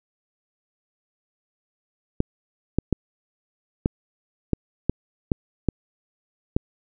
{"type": "clicks", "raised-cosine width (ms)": 3, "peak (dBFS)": -6, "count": 9, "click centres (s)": [2.204, 2.786, 2.927, 3.859, 4.533, 4.896, 5.318, 5.687, 6.565], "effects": []}